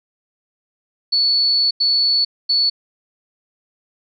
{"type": "tone bursts at uneven times", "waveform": "sine", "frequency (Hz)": 4435, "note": "C#8", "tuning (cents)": 0, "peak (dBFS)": -13, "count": 3, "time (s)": [[1.12, 1.71], [1.8, 2.25], [2.49, 2.7]], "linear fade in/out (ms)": 10, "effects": []}